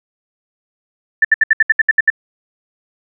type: tone bursts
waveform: sine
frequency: 1769 Hz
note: A6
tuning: 9 cents sharp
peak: -6 dBFS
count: 10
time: 1.22-2.102 s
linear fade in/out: 5 ms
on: 27 ms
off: 68 ms
effects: none